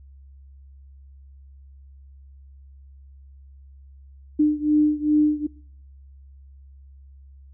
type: beating tone pair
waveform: sine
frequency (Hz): 300 / 302.5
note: D4 / D#4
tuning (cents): +37 / -49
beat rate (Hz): 2.5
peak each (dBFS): -18 / -21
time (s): 4.39-5.47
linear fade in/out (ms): 10
effects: noise-tail reverb RT60 0.6 s tail -24 dB re dry + added 68 Hz sine -44 dBFS peak until 7.53 s